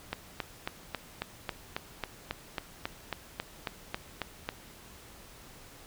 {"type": "click train", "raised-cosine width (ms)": 0.3, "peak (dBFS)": -16, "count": 17, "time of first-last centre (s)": [0.13, 4.49], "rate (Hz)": 3.67, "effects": ["pink hiss -52 dBFS RMS until 5.86 s"]}